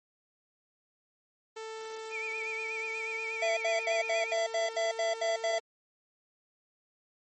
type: tone with pitch glide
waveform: sawtooth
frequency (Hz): 442.7 to 451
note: A4 to A4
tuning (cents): +11 to +43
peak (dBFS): -35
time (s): 1.56-5.6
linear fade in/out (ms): 10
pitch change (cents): +32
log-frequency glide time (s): 2.38-4.06
type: tone with vibrato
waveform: sine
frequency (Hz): 2349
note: D7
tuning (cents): 0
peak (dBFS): -34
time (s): 2.1-4.36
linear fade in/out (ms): 50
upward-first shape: sine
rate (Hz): 8.3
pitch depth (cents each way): 87
type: tone bursts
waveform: square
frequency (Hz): 669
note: E5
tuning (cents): +25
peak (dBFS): -28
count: 10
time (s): 3.42-5.586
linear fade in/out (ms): 5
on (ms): 150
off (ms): 74
effects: MP3 32 kbps